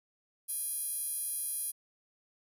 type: tone with high-pass filter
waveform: 10% pulse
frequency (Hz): 819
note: G#5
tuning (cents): -24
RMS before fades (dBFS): -36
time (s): 0.48-1.72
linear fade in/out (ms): 20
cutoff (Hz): 10000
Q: 7
effects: none